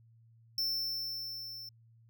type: tone with level ramp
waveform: square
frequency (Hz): 5360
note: E8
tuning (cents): +28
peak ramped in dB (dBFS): -30 to -44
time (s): 0.58-1.69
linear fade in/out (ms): 2
effects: added 114 Hz sine -59 dBFS peak until 2.09 s